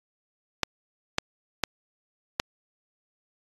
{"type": "clicks", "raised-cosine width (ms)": 0.2, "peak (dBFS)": -5, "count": 4, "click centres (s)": [0.633, 1.184, 1.637, 2.399], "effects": ["AAC 32 kbps"]}